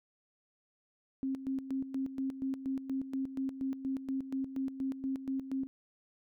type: tone with tremolo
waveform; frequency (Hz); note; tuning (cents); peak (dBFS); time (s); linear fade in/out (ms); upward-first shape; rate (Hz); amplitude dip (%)
sine; 267.1; C4; +36; -31; 1.23-5.67; 0; square; 4.2; 70
effects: none